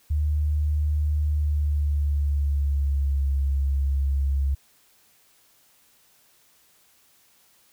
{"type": "tone with pitch glide", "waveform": "sine", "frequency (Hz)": [75, 68.78], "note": ["D2", "C#2"], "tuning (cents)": [37, -13], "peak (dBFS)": -20, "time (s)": [0.1, 4.55], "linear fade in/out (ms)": 10, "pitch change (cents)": -150, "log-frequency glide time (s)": [1.26, 3.29], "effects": ["white hiss -60 dBFS RMS until 7.72 s"]}